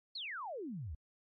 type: exponential sweep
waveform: sine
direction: down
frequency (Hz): 4532 to 65.41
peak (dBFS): -40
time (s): 0.15-0.95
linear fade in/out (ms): 5
effects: AAC 32 kbps